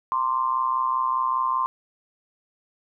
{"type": "tone with amplitude modulation", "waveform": "sine", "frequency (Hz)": 1046.5, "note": "C6", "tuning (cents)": 0, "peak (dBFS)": -17, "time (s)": [0.12, 1.66], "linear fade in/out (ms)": 0, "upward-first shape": "sine", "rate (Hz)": 125, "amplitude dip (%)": 80, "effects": []}